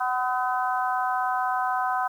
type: harmonic tone with a mistuned harmonic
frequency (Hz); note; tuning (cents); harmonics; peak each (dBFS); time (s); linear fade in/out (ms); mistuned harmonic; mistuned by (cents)
253.1; B3; +43; 3 / 4 / 5 / 6; -26 / -28 / -30 / -32; 0-2.08; 10; 3; -18
effects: 9-bit